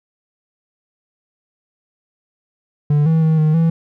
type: tone with pitch steps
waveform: triangle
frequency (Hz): 147.2 / 161.3 / 158.9 / 154.7 / 164.5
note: D3 / E3 / D#3 / D#3 / E3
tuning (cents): +4 / -37 / +37 / -10 / -3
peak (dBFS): -9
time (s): 2.9-3.7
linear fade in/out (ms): 5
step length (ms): 160
effects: none